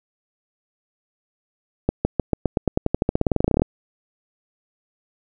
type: accelerating click train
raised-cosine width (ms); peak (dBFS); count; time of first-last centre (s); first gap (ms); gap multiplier
2; -4; 25; 1.89-3.62; 160; 0.92
effects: none